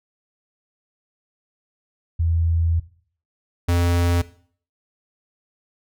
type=tone pair in turn; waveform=sine / square; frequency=83.1 / 86.78 Hz; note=E2 / F2; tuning=+15 / -10 cents; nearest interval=minor second; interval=75 cents; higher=second; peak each=-17 dBFS; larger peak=neither; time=2.19-2.8 / 3.68-4.22 s; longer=first; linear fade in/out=10 ms; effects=noise-tail reverb RT60 0.5 s tail -17 dB re dry